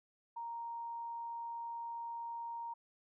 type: tone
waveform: sine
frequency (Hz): 932.3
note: A#5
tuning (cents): 0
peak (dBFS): -40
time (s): 0.36-2.74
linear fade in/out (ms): 10
effects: none